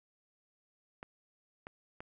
clicks, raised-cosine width 0.5 ms, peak -29 dBFS, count 3, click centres 1.029 / 1.669 / 2.005 s, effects none

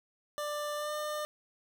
25% pulse tone with pitch glide, 592 to 602 Hz, D5 to D5, +14 to +43 cents, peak -30 dBFS, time 0.38-1.25 s, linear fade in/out 0 ms, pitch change +29 cents, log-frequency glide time 0.76-0.93 s, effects none

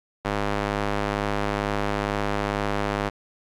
square tone with band-pass filter, 51.1 Hz, G#1, 27 cents flat, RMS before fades -26 dBFS, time 0.24-3.1 s, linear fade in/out 20 ms, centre 1000 Hz, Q 0.53, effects Opus 48 kbps

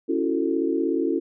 sine chord, F# minor seventh, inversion second, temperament just, 277.5 / 333 / 370 / 444 Hz, C#4 / E4 / F#4 / A4, +2 / +18 / 0 / +16 cents, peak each -26 / -24 / -28 / -28 dBFS, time 0.08-1.2 s, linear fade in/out 20 ms, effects none

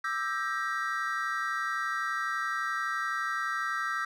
triangle chord, E half-diminished seventh, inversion third, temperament just, 1186.7 / 1318.5 / 1582.2 / 1898.7 Hz, D6 / E6 / G6 / Bb6, +18 / 0 / +16 / +31 cents, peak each -36 / -31 / -33 / -34 dBFS, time 0.04-4.05 s, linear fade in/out 5 ms, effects none

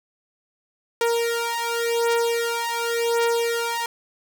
sawtooth beating tone pair, 466.2 / 467.1 Hz, A#4 / A#4, 0 / +3 cents, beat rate 0.9 Hz, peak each -20 dBFS, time 1.01-3.86 s, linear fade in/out 2 ms, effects none

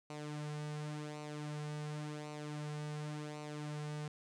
sawtooth tone with flanger, 150 Hz, D3, 37 cents sharp, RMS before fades -43 dBFS, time 0.1-4.08 s, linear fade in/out 2 ms, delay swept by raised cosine 0.59 to 3.79 ms, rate 0.91 Hz, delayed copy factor -0.6, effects resampled to 22050 Hz + 13-bit

